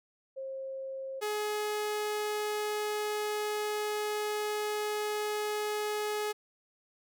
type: tone pair in turn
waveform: sine / sawtooth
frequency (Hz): 534 / 421.4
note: C5 / G#4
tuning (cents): +35 / +25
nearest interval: major third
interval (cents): 410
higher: first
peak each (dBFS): -36 / -27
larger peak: second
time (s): 0.36-1.21 / 1.21-6.33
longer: second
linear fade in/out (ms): 20
effects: none